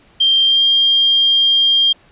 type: tone with pitch glide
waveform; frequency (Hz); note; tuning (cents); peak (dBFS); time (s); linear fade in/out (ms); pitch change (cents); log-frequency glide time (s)
sine; 3172 to 3205; G7 to G7; +20 to +38; -9; 0.2-1.93; 10; +18; 0.45-0.64
effects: pink hiss -50 dBFS RMS until 2.11 s + resampled to 8000 Hz